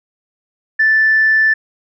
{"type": "tone", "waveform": "sine", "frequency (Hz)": 1760, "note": "A6", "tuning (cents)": 0, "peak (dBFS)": -8, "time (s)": [0.79, 1.54], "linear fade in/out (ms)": 10, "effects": ["tanh soft clip ceiling -4 dBFS"]}